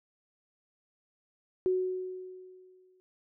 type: tone with exponential decay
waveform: sine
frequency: 370 Hz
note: F#4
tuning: in tune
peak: -23 dBFS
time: 1.66-3 s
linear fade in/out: 0 ms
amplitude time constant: 290 ms
effects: none